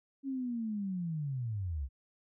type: linear sweep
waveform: sine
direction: down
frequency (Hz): 277.2 to 61.4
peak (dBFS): -33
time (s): 0.23-1.89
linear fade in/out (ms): 50
effects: none